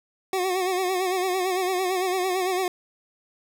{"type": "tone with vibrato", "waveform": "25% pulse", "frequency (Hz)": 370, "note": "F#4", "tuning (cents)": 0, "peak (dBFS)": -19, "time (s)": [0.33, 2.68], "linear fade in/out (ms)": 2, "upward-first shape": "sine", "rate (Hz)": 8.9, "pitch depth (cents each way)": 63, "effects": []}